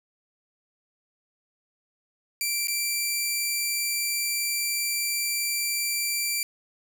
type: tone with dropouts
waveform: 10% pulse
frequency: 2349 Hz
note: D7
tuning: in tune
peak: -16 dBFS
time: 2.41-6.43 s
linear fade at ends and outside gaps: 1 ms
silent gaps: 2.672-2.682 s
effects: none